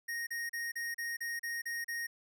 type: tone bursts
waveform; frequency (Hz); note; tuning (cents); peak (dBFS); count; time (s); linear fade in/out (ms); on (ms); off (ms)
square; 1864.7; A#6; 0; -36; 9; 0.08-2.07; 10; 190; 35
effects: none